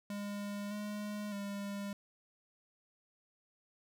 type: tone with pitch steps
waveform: square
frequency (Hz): 203.6 / 208.1 / 201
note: G#3 / G#3 / G3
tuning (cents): -34 / +4 / +44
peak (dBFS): -39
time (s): 0.1-1.93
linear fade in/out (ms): 2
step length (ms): 610
effects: none